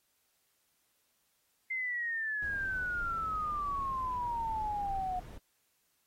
sine exponential sweep, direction down, 2093 to 723 Hz, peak -32 dBFS, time 1.7-5.2 s, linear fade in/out 10 ms
brown noise, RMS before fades -45 dBFS, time 2.42-5.38 s, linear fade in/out 5 ms
effects white hiss -75 dBFS RMS until 6.06 s + AAC 48 kbps

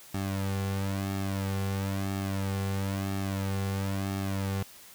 sawtooth tone with flanger, 97.4 Hz, G2, 11 cents flat, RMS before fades -31 dBFS, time 0.14-4.63 s, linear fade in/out 5 ms, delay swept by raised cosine 2 to 3.2 ms, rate 1 Hz, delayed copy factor -1, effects white hiss -51 dBFS RMS until 4.94 s

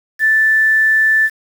sine tone with quantisation, 1760 Hz, A6, in tune, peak -9 dBFS, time 0.19-1.3 s, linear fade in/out 50 ms, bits 6, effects none

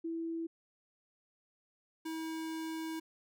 sine / square tone pair in turn, 330 / 321.5 Hz, E4 / E4, +2 / -43 cents, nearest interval unison, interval 45 cents, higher first, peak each -35 / -38 dBFS, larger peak first, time 0.04-0.47 / 2.05-3 s, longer second, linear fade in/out 10 ms, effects none

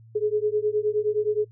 sine beating tone pair, 418.1 / 427.7 Hz, G#4 / A4, +12 / -49 cents, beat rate 9.6 Hz, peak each -24 dBFS, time 0.15-1.45 s, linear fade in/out 10 ms, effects noise-tail reverb RT60 0.1 s tail -25 dB re dry + added 113 Hz sine -47 dBFS peak until 1.51 s

